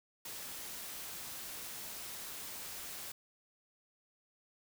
white noise, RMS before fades -45 dBFS, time 0.25-3.12 s, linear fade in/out 5 ms, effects none

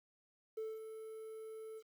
triangle tone with ADSR envelope, 440 Hz, A4, in tune, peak -35 dBFS, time 0.57-1.83 s, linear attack 10 ms, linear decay 210 ms, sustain -9 dB, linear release 57 ms, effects tanh soft clip ceiling -35 dBFS + 11-bit

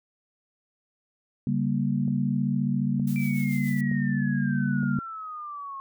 sine chord, G diminished, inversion second, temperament just, 141.12 / 196 / 235.2 Hz, Db3 / G3 / Bb3, +31 / 0 / +16 cents, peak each -27 dBFS, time 1.47-4.99 s, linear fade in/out 2 ms
click train, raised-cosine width 2 ms, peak -31 dBFS, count 4, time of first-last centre 2.08-4.832 s, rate 1.09 Hz
blue noise with tremolo, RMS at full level -42 dBFS, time 3.07-3.81 s, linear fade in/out 5 ms, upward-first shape triangle, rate 6.9 Hz, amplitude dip 60%
sine exponential sweep, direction down, 2349 to 1080 Hz, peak -34 dBFS, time 3.16-5.8 s, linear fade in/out 0 ms
effects none

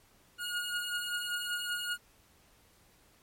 25% pulse beating tone pair, 1434 / 1439.2 Hz, F6 / F#6, +45 / -48 cents, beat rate 5.2 Hz, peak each -35 / -31 dBFS, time 0.38-1.98 s, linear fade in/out 50 ms, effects pink hiss -64 dBFS RMS until 3.22 s + MP3 64 kbps

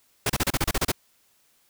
pink noise bursts, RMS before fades -23 dBFS, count 10, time 0.26-0.918 s, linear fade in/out 5 ms, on 37 ms, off 32 ms, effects white hiss -64 dBFS RMS until 1.69 s

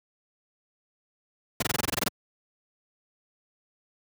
pink noise bursts, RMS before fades -25 dBFS, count 11, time 1.6-2.084 s, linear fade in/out 5 ms, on 24 ms, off 22 ms, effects high-pass 100 Hz 12 dB/octave

